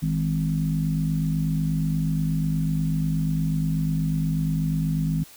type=harmonic tone with a mistuned harmonic; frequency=51.91 Hz; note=G#1; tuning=in tune; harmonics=1 / 3 / 4 / 5; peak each=-33 / -22 / -31 / -31 dBFS; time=0.02-5.24 s; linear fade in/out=10 ms; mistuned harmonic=3; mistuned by=+40 cents; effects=white hiss -48 dBFS RMS until 5.36 s